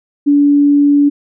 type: tone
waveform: sine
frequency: 287.4 Hz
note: D4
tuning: 37 cents flat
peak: -6 dBFS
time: 0.26-1.1 s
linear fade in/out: 20 ms
effects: none